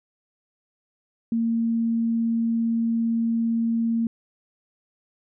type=tone; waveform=sine; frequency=229.4 Hz; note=A#3; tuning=28 cents flat; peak=-20 dBFS; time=1.32-4.07 s; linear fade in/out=2 ms; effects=none